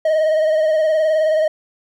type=tone with vibrato; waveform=triangle; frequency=626 Hz; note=D#5; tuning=10 cents sharp; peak=-11 dBFS; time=0.05-1.48 s; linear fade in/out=5 ms; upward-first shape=sine; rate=19 Hz; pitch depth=41 cents each way; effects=none